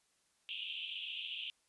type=band-pass noise; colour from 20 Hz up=white; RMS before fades=-43 dBFS; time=0.49-1.5 s; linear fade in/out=0 ms; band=2600 to 3400 Hz; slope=96 dB/octave; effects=white hiss -75 dBFS RMS until 1.68 s + resampled to 24000 Hz

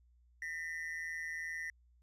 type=ring-modulated tone; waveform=triangle; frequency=1900 Hz; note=A#6; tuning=33 cents sharp; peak=-34 dBFS; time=0.42-1.7 s; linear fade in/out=2 ms; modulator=81.2 Hz; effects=added 60 Hz sine -64 dBFS peak until 2.02 s + resampled to 32000 Hz

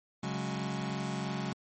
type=chord; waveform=sawtooth; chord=C# suspended fourth; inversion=none; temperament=just; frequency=138.59 / 184.79 / 207.9 Hz; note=C#3 / F#3 / G#3; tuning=0 / -2 / +2 cents; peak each=-33 dBFS; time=0.23-1.53 s; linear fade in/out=5 ms; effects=MP3 32 kbps

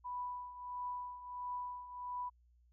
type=tone with tremolo; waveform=sine; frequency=987.8 Hz; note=B5; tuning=in tune; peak=-37 dBFS; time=0.04-2.3 s; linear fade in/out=20 ms; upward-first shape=triangle; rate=1.5 Hz; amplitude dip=75%; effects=added 60 Hz sine -65 dBFS peak until 2.72 s

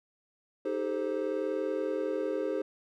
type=chord; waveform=triangle; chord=A half-diminished seventh; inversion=second; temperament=equal with one note detuned; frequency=311.1 / 392 / 432.4 / 523.3 Hz; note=Eb4 / G4 / A4 / C5; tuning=0 / 0 / -30 / 0 cents; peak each=-34 / -33 / -33 / -32 dBFS; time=0.65-2.62 s; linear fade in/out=5 ms; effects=none

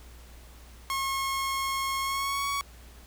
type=tone with pitch glide; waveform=sawtooth; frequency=1084 to 1120.9 Hz; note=C#6 to C#6; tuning=-39 to +19 cents; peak=-24 dBFS; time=0.9-2.61 s; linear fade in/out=0 ms; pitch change=+58 cents; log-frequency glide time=2.01-2.48 s; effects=added 60 Hz sine -48 dBFS peak until 3.06 s + pink hiss -54 dBFS RMS until 3.06 s

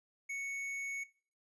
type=tone with tanh clipping; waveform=sine; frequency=2217 Hz; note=C#7; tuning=in tune; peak=-39 dBFS; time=0.29-1.04 s; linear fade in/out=10 ms; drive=10 dB; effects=noise-tail reverb RT60 0.4 s tail -19 dB re dry + resampled to 24000 Hz

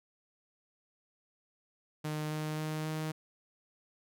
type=tone with pitch steps; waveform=sawtooth; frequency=152.9 / 154.05 / 155.21 / 156.38 Hz; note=D#3 / D#3 / D#3 / D#3; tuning=-30 / -17 / -4 / +9 cents; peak=-30 dBFS; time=2.04-3.12 s; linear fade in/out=10 ms; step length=270 ms; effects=none

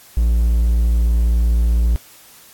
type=tone; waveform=triangle; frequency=57.6 Hz; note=A#1; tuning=20 cents flat; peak=-10 dBFS; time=0.17-1.96 s; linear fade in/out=0 ms; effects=white hiss -45 dBFS RMS until 2.53 s + AAC 64 kbps

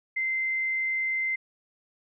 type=tone; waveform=sine; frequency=2077 Hz; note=C7; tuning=13 cents flat; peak=-25 dBFS; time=0.16-1.36 s; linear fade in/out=10 ms; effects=none

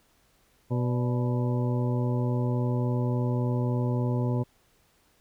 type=harmonic tone with a mistuned harmonic; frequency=123.47 Hz; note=B2; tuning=in tune; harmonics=1 / 2 / 3 / 4 / 5 / 7 / 8; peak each=-25 / -31 / -35 / -37 / -39 / -42 / -43 dBFS; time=0.7-4.44 s; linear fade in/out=20 ms; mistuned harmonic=5; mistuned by=-68 cents; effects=pink hiss -65 dBFS RMS until 5.2 s

